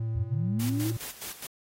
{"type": "tone with vibrato", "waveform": "triangle", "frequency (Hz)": 112.7, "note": "A2", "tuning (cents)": 42, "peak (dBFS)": -26, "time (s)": [0, 0.97], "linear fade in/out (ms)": 5, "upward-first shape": "triangle", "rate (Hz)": 7.7, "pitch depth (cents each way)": 11}
{"type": "linear sweep", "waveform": "sine", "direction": "up", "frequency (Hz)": [69.3, 338.3], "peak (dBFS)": -28, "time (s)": [0.15, 0.92], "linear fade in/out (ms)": 10}
{"type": "noise with tremolo", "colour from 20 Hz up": "white", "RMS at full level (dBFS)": -38, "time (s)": [0.59, 1.47], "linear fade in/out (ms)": 10, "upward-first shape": "square", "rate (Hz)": 4.8, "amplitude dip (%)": 70}
{"effects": ["AAC 48 kbps"]}